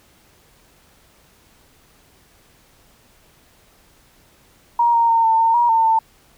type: tone with pitch steps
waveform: sine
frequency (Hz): 944 / 929 / 915 / 897 / 909 / 953 / 903 / 895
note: A#5 / A#5 / A#5 / A5 / A#5 / A#5 / A5 / A5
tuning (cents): +22 / -6 / -32 / +33 / -44 / +38 / +45 / +29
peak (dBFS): -12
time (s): 4.79-5.99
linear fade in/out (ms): 5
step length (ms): 150
effects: pink hiss -54 dBFS RMS until 6.37 s